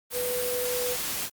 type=tone in noise; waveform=sine; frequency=493.9 Hz; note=B4; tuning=in tune; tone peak=-28 dBFS; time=0.12-0.97 s; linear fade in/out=50 ms; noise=white; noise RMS=-31 dBFS; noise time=0.1-1.3 s; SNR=0 dB; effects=Opus 32 kbps